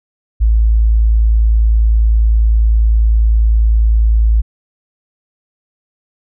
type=tone; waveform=sine; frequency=55 Hz; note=A1; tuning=in tune; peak=-7 dBFS; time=0.4-4.42 s; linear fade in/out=20 ms; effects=none